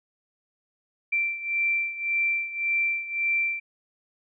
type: beating tone pair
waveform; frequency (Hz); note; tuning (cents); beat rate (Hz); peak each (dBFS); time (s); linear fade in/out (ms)
sine; 2349 / 2350.8; D7 / D7; 0 / +1; 1.8; -25 / -29; 1.12-3.6; 10
effects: none